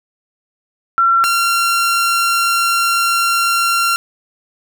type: tone pair in turn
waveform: sine / sawtooth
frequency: 1359 / 1374 Hz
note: F6 / F6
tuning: -48 / -29 cents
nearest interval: unison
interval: 19 cents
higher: second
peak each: -9 dBFS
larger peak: neither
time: 0.98-1.24 / 1.24-3.96 s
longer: second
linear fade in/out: 0 ms
effects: none